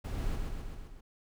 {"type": "noise with echo", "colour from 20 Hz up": "brown", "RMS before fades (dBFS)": -35, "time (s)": [0.04, 0.36], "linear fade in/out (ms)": 10, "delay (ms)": 130, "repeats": 5, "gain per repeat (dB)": -3, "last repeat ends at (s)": 1.01, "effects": []}